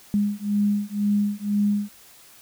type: beating tone pair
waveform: sine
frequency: 204.3 / 206.3 Hz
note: G#3 / G#3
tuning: -28 / -11 cents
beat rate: 2 Hz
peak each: -23 dBFS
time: 0.14-1.89 s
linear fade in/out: 0 ms
effects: white hiss -50 dBFS RMS until 2.41 s